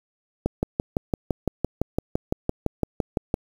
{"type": "click train", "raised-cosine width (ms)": 2, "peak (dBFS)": -8, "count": 18, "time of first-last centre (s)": [0.46, 3.341], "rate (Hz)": 5.9, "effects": ["7-bit"]}